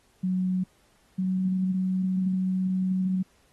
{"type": "tone pair in turn", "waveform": "sine", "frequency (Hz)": [184.7, 186.52], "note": ["F#3", "F#3"], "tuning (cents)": [-3, 14], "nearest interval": "unison", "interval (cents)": 17, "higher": "second", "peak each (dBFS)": -23, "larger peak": "neither", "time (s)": [[0.23, 0.64], [1.18, 3.23]], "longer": "second", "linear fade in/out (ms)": 10, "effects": ["pink hiss -64 dBFS RMS until 3.52 s", "AAC 32 kbps"]}